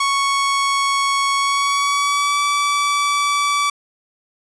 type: tone with pitch glide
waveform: sawtooth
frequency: 1108.7 to 1152.4 Hz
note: C#6 to D6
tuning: 0 to -33 cents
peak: -12 dBFS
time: 0-3.7 s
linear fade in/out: 5 ms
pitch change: +67 cents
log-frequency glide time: 1.36-2.4 s
effects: resampled to 22050 Hz + 8-bit